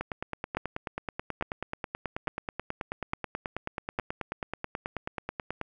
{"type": "two click trains", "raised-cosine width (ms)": 0.5, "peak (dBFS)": [-17, -14], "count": [53, 5], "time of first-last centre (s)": [[0.01, 5.613], [0.57, 3.989]], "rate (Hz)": [9.28, 1.17], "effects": []}